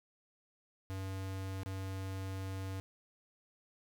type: tone with dropouts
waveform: square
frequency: 95.7 Hz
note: G2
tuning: 41 cents flat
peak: -39 dBFS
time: 0.9-2.8 s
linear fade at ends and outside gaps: 0 ms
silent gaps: 1.633-1.66 s
effects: none